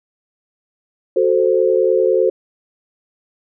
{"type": "chord", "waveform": "sine", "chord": "F# diminished", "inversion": "none", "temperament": "equal", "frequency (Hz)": [370, 440, 523.3], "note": ["F#4", "A4", "C5"], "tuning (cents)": [0, 0, 0], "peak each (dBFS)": -16, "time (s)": [1.16, 2.3], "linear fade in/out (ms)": 5, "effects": []}